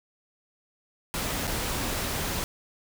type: noise with dropouts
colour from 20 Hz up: pink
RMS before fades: -30 dBFS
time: 1.14-2.44 s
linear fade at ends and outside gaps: 0 ms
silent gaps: 1.47-1.476 s
effects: none